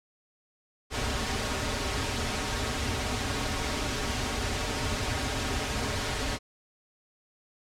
pink noise with comb filter, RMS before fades -30 dBFS, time 0.9-6.39 s, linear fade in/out 50 ms, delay 5.9 ms, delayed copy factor -0.75, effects low-pass 7000 Hz 12 dB/octave

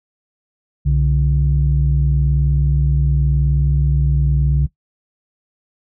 sine tone pair together, 64.2 / 143.29 Hz, C2 / D3, -32 / -42 cents, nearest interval octave + major second, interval 1390 cents, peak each -14 dBFS, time 0.85-4.67 s, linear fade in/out 20 ms, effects noise-tail reverb RT60 0.1 s tail -18 dB re dry + tanh soft clip ceiling -6 dBFS

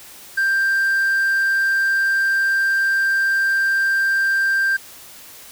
sine tone with hard clipping, 1580 Hz, G6, 13 cents sharp, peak -16 dBFS, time 0.37-4.77 s, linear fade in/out 10 ms, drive 2 dB, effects white hiss -41 dBFS RMS until 5.51 s

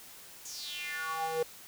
square tone with high-pass filter sweep, 161.1 Hz, E3, 39 cents flat, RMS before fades -36 dBFS, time 0.45-1.43 s, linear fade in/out 5 ms, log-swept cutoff 6900 to 460 Hz, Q 5.1, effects white hiss -51 dBFS RMS until 1.67 s

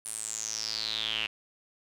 square tone with band-pass filter sweep, 55 Hz, A1, in tune, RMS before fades -34 dBFS, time 0.05-1.27 s, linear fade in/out 10 ms, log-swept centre 9800 to 2700 Hz, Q 8.2, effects none

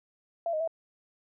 sine tone with pitch steps, 676 / 622 / 655 Hz, E5 / D#5 / E5, +43 / -1 / -11 cents, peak -27 dBFS, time 0.46-0.676 s, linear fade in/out 2 ms, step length 72 ms, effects none

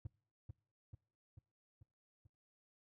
triangle tone with echo, 103.4 Hz, G#2, 7 cents flat, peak -38 dBFS, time 0.05-0.07 s, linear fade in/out 5 ms, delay 440 ms, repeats 5, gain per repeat -4 dB, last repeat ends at 2.27 s, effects noise-tail reverb RT60 0.5 s tail -25 dB re dry

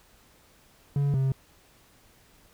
triangle tone pair in turn, 141.7 / 133.75 Hz, C#3 / C3, +38 / +38 cents, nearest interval minor second, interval 100 cents, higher first, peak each -20 dBFS, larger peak neither, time 0.96-1.14 / 1.14-1.32 s, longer neither, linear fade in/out 2 ms, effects pink hiss -59 dBFS RMS until 2.53 s

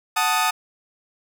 sawtooth chord, D# diminished, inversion first, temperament equal, 740 / 880 / 1244.5 Hz, F#5 / A5 / D#6, 0 / 0 / 0 cents, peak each -21 / -19 / -18 dBFS, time 0.16-0.51 s, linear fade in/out 10 ms, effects none

